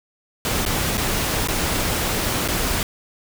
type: noise with dropouts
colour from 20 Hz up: pink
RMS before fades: -22 dBFS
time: 0.45-2.83 s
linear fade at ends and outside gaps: 1 ms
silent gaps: 0.652-0.662 / 0.972-0.978 / 1.474-1.485 / 2.478-2.485 s
effects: none